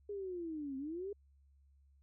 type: linear two-way sweep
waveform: sine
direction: down then up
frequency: 415.3 to 261.6 to 415.3 Hz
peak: -39 dBFS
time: 0.09-1.13 s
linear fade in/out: 5 ms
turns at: 0.77 s
effects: added 69 Hz sine -64 dBFS peak until 2.02 s